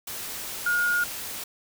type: tone in noise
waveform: sine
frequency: 1432 Hz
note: F6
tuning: 43 cents sharp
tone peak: -21 dBFS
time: 0.66-1.04 s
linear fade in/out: 5 ms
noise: white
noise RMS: -35 dBFS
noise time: 0.07-1.44 s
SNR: +11 dB
effects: none